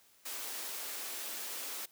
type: high-pass noise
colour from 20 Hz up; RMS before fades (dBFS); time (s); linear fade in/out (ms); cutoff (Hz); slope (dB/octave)
white; -41; 0.25-1.86; 10; 270; 24
effects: white hiss -65 dBFS RMS until 1.91 s + high-pass 80 Hz 12 dB/octave

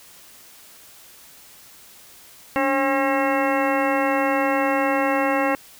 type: harmonic tone with a mistuned harmonic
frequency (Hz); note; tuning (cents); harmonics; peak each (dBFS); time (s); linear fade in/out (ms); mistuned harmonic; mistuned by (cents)
270.2; C#4; -44; 1 / 2 / 3 / 4 / 5 / 6 / 7 / 8 / 10; -24 / -23 / -25 / -27 / -31 / -32 / -29 / -31 / -32; 2.56-5.55; 0; 1; +97
effects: white hiss -47 dBFS RMS until 5.79 s

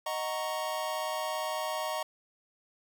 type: chord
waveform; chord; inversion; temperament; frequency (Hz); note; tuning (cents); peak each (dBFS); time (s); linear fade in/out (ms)
square; D# minor seventh; none; equal; 622.3 / 740 / 932.3 / 1108.7; D#5 / F#5 / A#5 / C#6; 0 / 0 / 0 / 0; -36 / -40 / -38 / -39; 0.06-2.03; 5
effects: 11-bit

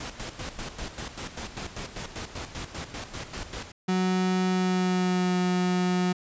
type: noise with tremolo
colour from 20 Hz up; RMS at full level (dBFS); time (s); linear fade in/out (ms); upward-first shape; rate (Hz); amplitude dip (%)
pink; -35; 0-3.72; 5; square; 5.1; 65
type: tone with pitch glide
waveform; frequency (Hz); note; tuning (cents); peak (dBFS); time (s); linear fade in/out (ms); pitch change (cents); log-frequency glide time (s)
35% pulse; 185 to 180.88; F#3 to F#3; 0 to -39; -21; 3.88-6.13; 10; -39; 4.48-5.38
effects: resampled to 16000 Hz

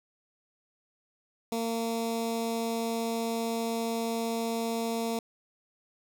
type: tone with notch filter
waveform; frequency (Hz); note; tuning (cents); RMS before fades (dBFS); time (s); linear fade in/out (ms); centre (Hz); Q
15% pulse; 228.8; A#3; -32; -31; 1.52-5.19; 2; 1700; 0.84
effects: none

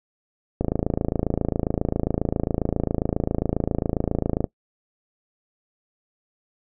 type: click train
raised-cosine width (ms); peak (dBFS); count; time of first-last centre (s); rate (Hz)
2; -8; 106; 0.61-4.442; 27.4
effects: noise-tail reverb RT60 0.1 s tail -21 dB re dry

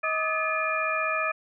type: tone cluster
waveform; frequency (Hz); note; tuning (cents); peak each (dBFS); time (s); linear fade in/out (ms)
sine; 634 / 1190 / 1265 / 1729 / 2419; D#5 / D6 / D#6 / A6 / D#7; +32 / +22 / +28 / -31 / -49; -31 / -36 / -29 / -32 / -29; 0.03-1.32; 10
effects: none

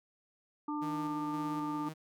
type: harmonic tone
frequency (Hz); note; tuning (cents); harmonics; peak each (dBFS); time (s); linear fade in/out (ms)
298; D4; +25; 1 / 3 / 4; -35 / -40 / -41; 0.68-1.89; 5
type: tone with tremolo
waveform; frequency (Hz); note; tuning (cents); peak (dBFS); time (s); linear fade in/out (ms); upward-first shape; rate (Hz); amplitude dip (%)
sawtooth; 157.6; D#3; +23; -38; 0.81-1.94; 20; square; 1.9; 30
effects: none

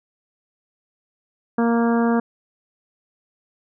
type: harmonic tone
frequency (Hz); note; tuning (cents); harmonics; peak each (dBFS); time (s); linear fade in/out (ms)
233.1; A#3; 0; 1 / 2 / 3 / 4 / 5 / 6 / 7; -17 / -23 / -27 / -29 / -31 / -33 / -34; 1.58-2.2; 5
effects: none

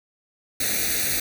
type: noise with comb filter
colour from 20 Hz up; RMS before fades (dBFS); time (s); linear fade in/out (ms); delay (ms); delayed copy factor
white; -24; 0.6-1.2; 5; 0.48; +1
effects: none

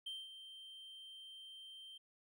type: tone with ADSR envelope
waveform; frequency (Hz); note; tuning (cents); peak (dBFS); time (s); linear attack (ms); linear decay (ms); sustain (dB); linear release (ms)
triangle; 3136; G7; 0; -40; 0.06-1.98; 8; 210; -10; 9
effects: none

